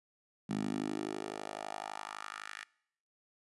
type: tone with high-pass filter sweep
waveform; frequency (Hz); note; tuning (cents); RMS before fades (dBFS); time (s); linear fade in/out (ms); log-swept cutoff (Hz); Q
10% pulse; 51.91; G#1; 0; -40; 0.49-2.64; 10; 190 to 1800; 2.7
effects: noise-tail reverb RT60 0.7 s tail -23 dB re dry + resampled to 24000 Hz